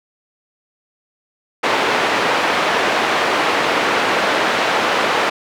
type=band-pass noise; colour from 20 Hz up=pink; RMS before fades=-17 dBFS; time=1.63-5.3 s; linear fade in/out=10 ms; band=450 to 2700 Hz; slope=12 dB/octave; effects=none